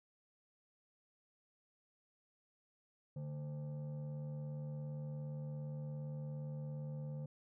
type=tone with frequency modulation; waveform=sine; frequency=146.83 Hz; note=D3; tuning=in tune; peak=-39 dBFS; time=3.16-7.26 s; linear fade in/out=5 ms; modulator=371 Hz; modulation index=0.48; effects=tanh soft clip ceiling -39 dBFS